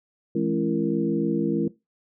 sine tone cluster, 164.3 / 211.2 / 272.5 / 335.7 / 463.6 Hz, E3 / G#3 / C#4 / E4 / A#4, -5 / +29 / -29 / +32 / -10 cents, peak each -30 / -26 / -28 / -25 / -30 dBFS, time 0.35-1.68 s, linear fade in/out 5 ms, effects noise-tail reverb RT60 0.2 s tail -17 dB re dry

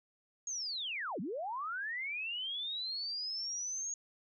sine linear two-way sweep, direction down then up, 6645 to 160.6 to 6645 Hz, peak -36 dBFS, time 0.47-3.94 s, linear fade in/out 2 ms, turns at 1.2 s, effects none

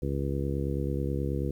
harmonic tone, 69.3 Hz, C#2, in tune, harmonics 1 / 2 / 3 / 4 / 5 / 6 / 7, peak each -32 / -32 / -37 / -37 / -36 / -39 / -38 dBFS, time 0.02-1.51 s, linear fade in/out 5 ms, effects 10-bit

